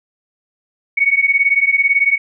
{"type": "beating tone pair", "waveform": "sine", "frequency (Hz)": [2219, 2237], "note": ["C#7", "C#7"], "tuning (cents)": [1, 15], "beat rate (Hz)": 18, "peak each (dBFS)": -14, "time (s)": [0.97, 2.18], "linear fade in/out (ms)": 10, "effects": []}